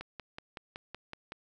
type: click train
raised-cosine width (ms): 0.3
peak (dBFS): -25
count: 8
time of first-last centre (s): 0.01-1.321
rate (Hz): 5.34
effects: none